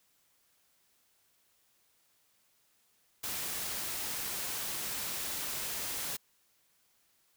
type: noise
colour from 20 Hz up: white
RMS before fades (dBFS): -37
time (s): 3.23-6.17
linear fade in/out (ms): 10
effects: white hiss -71 dBFS RMS until 7.36 s